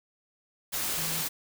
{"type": "tone in noise", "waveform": "sine", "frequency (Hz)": 161.7, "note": "E3", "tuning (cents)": -33, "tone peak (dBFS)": -39, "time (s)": [0.97, 1.23], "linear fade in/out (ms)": 20, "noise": "white", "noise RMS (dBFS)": -31, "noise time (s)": [0.72, 1.29], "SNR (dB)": -11, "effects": []}